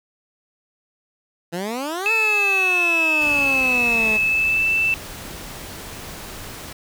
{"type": "exponential two-way sweep", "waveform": "15% pulse", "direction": "up then down", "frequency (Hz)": [164.81, 453, 212.3], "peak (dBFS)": -18, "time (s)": [1.52, 4.18], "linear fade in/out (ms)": 20, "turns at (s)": 2.12}
{"type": "tone with pitch glide", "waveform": "sine", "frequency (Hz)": [2605, 2652], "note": ["E7", "E7"], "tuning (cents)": [-21, 10], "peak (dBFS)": -16, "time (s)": [2.06, 4.94], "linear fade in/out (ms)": 0, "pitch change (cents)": 31, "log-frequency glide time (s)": [4.22, 4.71]}
{"type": "noise", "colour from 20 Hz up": "pink", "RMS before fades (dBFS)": -35, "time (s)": [3.21, 6.73], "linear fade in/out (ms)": 5}
{"effects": []}